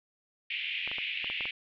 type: band-pass noise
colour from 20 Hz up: white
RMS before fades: -35 dBFS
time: 0.5-1.51 s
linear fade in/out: 5 ms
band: 2200 to 3000 Hz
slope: 48 dB/octave
type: clicks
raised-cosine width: 0.5 ms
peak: -26 dBFS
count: 7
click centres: 0.876 / 0.915 / 0.984 / 1.244 / 1.3 / 1.408 / 1.455 s
effects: none